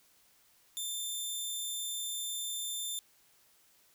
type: tone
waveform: 15% pulse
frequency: 3566 Hz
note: A7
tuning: 22 cents sharp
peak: -28 dBFS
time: 0.77-2.99 s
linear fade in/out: 0 ms
effects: white hiss -66 dBFS RMS until 3.94 s